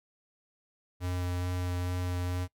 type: tone with vibrato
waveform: square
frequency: 89.7 Hz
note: F2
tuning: 47 cents sharp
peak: -31 dBFS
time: 1-2.48 s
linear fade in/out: 50 ms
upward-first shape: sine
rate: 2.3 Hz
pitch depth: 10 cents each way
effects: noise-tail reverb RT60 0.1 s tail -20 dB re dry